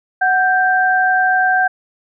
sine tone pair together, 741.9 / 1572 Hz, F#5 / G6, +4 / +4 cents, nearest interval octave + minor second, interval 1300 cents, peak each -14 dBFS, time 0.21-1.68 s, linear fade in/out 10 ms, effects none

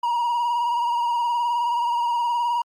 triangle tone with vibrato, 952 Hz, A#5, 36 cents sharp, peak -18 dBFS, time 0.03-2.62 s, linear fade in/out 5 ms, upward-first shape sine, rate 19 Hz, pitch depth 40 cents each way, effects Opus 48 kbps

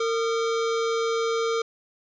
square tone pair together, 456.6 / 1220 Hz, A#4 / D#6, -36 / -34 cents, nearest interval octave + perfect fourth, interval 1702 cents, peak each -24 / -32 dBFS, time 0-1.62 s, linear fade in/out 5 ms, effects resampled to 16000 Hz + 10-bit

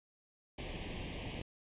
pink noise with comb filter, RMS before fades -42 dBFS, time 0.58-1.42 s, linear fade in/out 5 ms, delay 0.36 ms, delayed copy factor +1, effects resampled to 8000 Hz

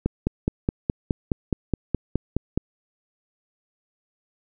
click train, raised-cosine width 3 ms, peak -8 dBFS, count 13, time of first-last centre 0.06-2.576 s, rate 4.77 Hz, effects none

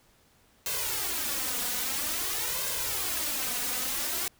white noise with flanger, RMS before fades -31 dBFS, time 0.66-4.28 s, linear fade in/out 2 ms, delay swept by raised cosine 1.9 to 4.1 ms, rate 0.5 Hz, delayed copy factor +0.8, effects pink hiss -63 dBFS RMS until 4.39 s

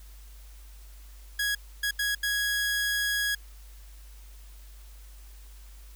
sawtooth tone bursts at uneven times, 1661.2 Hz, G#6, in tune, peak -22 dBFS, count 4, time 1.39-1.55 / 1.83-1.91 / 1.99-2.15 / 2.23-3.35 s, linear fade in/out 5 ms, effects added 50 Hz sine -45 dBFS peak until 5.95 s + white hiss -57 dBFS RMS until 5.95 s

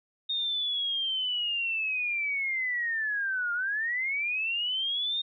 sine linear two-way sweep, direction down then up, 3698 to 1396.9 to 3698 Hz, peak -27 dBFS, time 0.29-5.22 s, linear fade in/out 10 ms, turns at 3.53 s, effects none

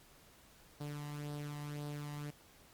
sawtooth tone with flanger, 146.83 Hz, D3, in tune, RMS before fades -43 dBFS, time 0.8-2.31 s, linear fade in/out 10 ms, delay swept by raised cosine 0.21 to 1.05 ms, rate 1.9 Hz, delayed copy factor +0.55, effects pink hiss -62 dBFS RMS until 2.73 s + MP3 96 kbps

